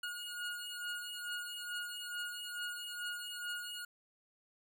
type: beating tone pair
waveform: 25% pulse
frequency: 1438 / 1440.3 Hz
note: F#6 / F#6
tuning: -50 / -47 cents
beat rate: 2.3 Hz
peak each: -40 / -39 dBFS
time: 0.03-3.85 s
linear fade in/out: 5 ms
effects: none